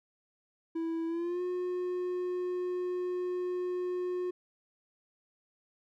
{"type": "tone with pitch glide", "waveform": "triangle", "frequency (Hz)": [328.9, 360.7], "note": ["E4", "F#4"], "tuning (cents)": [-4, -44], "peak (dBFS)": -29, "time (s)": [0.75, 4.31], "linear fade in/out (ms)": 10, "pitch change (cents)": 160, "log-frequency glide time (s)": [1.07, 1.42], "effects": []}